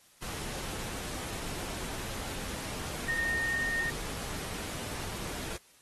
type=tone in noise; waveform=sine; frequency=1842 Hz; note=A#6; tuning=21 cents flat; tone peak=-29 dBFS; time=3.08-3.9 s; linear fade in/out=5 ms; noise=pink; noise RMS=-39 dBFS; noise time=0.22-5.57 s; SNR=+7 dB; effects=white hiss -61 dBFS RMS until 5.81 s + AAC 32 kbps